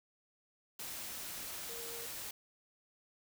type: tone in noise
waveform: sine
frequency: 466.2 Hz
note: A#4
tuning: in tune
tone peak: -49 dBFS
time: 1.69-2.06 s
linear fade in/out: 5 ms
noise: white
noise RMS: -44 dBFS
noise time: 0.79-2.31 s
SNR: -8 dB
effects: none